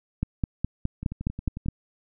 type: two click trains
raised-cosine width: 5 ms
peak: -21 / -12 dBFS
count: 8 / 8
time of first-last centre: 1.03-1.661 / 0.23-1.685 s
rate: 11.1 / 4.81 Hz
effects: none